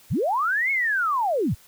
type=linear two-way sweep; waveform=sine; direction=up then down; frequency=58.27 to 2217 to 58.27 Hz; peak=-20 dBFS; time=0.1-1.55 s; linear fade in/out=20 ms; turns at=0.71 s; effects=white hiss -53 dBFS RMS until 1.67 s